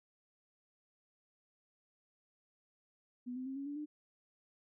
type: tone with pitch steps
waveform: sine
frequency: 246.9 / 256.6 / 266.8 / 277.3 / 288.2 / 299.6 Hz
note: B3 / C4 / C4 / C#4 / D4 / D4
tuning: 0 / -34 / +34 / +1 / -33 / +35 cents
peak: -39 dBFS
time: 3.26-3.86 s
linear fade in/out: 20 ms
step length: 100 ms
effects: none